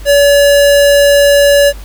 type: tone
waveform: square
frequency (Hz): 570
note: C#5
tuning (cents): +48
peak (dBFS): -5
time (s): 0.05-1.73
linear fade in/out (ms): 50
effects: added 50 Hz sine -26 dBFS peak until 1.84 s + pink hiss -37 dBFS RMS until 1.84 s